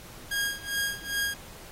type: tone with tremolo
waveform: sawtooth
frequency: 1630 Hz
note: G#6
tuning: 33 cents flat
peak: -22 dBFS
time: 0.31-1.34 s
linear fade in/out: 5 ms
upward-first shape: sine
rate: 2.5 Hz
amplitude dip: 90%
effects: pink hiss -47 dBFS RMS until 1.71 s + AAC 48 kbps